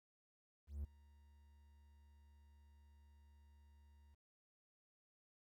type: tone with ADSR envelope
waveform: triangle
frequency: 72 Hz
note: D2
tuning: 34 cents flat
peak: -38 dBFS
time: 0.67-4.15 s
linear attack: 170 ms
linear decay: 12 ms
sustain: -24 dB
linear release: 11 ms
effects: 13-bit